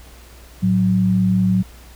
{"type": "tone pair together", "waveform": "sine", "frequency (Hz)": [110, 185], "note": ["A2", "F#3"], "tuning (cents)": [0, 0], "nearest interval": "major sixth", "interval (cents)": 900, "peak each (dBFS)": [-20, -14], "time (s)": [0.62, 1.63], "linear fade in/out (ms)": 20, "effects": ["added 60 Hz sine -41 dBFS peak until 1.95 s", "pink hiss -46 dBFS RMS until 1.95 s"]}